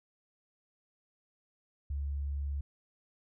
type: tone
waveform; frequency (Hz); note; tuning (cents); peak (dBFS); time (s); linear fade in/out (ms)
sine; 70.7; C#2; +35; -32; 1.9-2.61; 5
effects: none